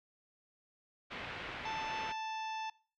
white low-pass noise, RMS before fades -44 dBFS, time 1.1-2.13 s, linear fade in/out 20 ms, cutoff 2900 Hz, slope 24 dB/octave
harmonic tone, 880 Hz, A5, in tune, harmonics 1 / 2 / 3 / 4 / 5 / 6 / 7, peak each -38 / -50 / -47 / -50 / -61 / -56 / -59 dBFS, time 1.65-2.7 s, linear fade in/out 5 ms
effects noise-tail reverb RT60 0.4 s tail -22 dB re dry

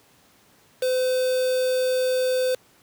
triangle tone with quantisation, 510 Hz, C5, 44 cents flat, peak -18 dBFS, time 0.82-2.55 s, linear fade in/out 5 ms, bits 5, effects pink hiss -57 dBFS RMS until 2.82 s + high-pass 100 Hz 12 dB/octave

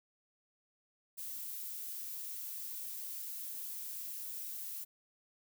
violet noise, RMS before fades -43 dBFS, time 1.17-4.85 s, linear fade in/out 20 ms, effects none

